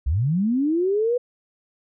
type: linear sweep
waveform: sine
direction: up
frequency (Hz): 58 to 500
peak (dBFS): -18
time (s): 0.06-1.18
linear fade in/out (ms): 10
effects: none